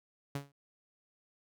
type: tone with exponential decay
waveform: sawtooth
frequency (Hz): 140.8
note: C#3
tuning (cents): +27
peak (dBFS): -29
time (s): 0.35-0.52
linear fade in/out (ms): 5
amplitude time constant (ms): 36
effects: none